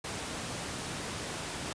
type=noise; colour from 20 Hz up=pink; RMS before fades=-37 dBFS; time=0.04-1.73 s; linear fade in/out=5 ms; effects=high-pass 80 Hz 12 dB/octave + resampled to 22050 Hz